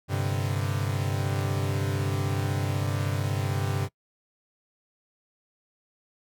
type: chord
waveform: 45% pulse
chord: G suspended fourth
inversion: none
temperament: equal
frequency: 98 / 130.81 / 146.83 Hz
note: G2 / C3 / D3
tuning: 0 / 0 / 0 cents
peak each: -28 / -30 / -33 dBFS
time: 0.08-3.89 s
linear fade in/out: 50 ms
effects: noise-tail reverb RT60 0.1 s tail -22 dB re dry